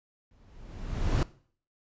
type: noise with exponential growth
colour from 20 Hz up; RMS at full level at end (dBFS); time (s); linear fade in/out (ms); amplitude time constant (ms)
brown; -21; 0.31-1.23; 1; 200
effects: noise-tail reverb RT60 0.5 s tail -19 dB re dry + resampled to 16000 Hz